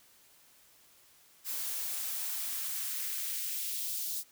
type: noise with high-pass filter sweep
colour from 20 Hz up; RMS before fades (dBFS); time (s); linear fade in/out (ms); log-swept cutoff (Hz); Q
blue; -36; 1.44-4.24; 50; 330 to 4500; 1.1
effects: white hiss -62 dBFS RMS until 4.31 s